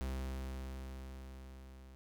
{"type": "tone with level ramp", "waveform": "45% pulse", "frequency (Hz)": 65.6, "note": "C2", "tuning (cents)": 5, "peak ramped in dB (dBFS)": [-36, -53], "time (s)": [0.01, 1.95], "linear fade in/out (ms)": 0, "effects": []}